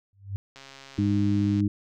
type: tone with exponential growth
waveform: sine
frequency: 98.5 Hz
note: G2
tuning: 9 cents sharp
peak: -25 dBFS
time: 0.13-0.36 s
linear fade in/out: 0 ms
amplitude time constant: 50 ms
type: click train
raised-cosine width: 0.2 ms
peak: -28 dBFS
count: 143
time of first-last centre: 0.56-1.604 s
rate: 136 Hz
type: harmonic tone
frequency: 101.8 Hz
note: G#2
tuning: 34 cents flat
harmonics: 1 / 2 / 3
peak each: -25 / -25 / -25 dBFS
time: 0.98-1.68 s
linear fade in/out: 5 ms
effects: none